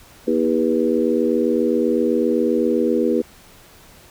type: harmonic tone with a mistuned harmonic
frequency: 80.1 Hz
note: E2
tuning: 49 cents flat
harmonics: 3 / 4 / 5 / 6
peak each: -21 / -21 / -21 / -21 dBFS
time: 0.27-3.22 s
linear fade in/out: 10 ms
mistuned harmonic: 6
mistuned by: +27 cents
effects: pink hiss -47 dBFS RMS until 4.1 s